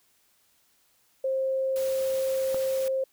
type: tone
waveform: sine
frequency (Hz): 530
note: C5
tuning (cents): +22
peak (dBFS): -24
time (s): 1.24-3.04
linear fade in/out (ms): 5
type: noise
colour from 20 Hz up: white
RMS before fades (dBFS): -41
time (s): 1.76-2.88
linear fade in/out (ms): 0
type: click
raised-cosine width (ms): 1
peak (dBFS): -22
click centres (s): 2.545
effects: white hiss -66 dBFS RMS until 3.12 s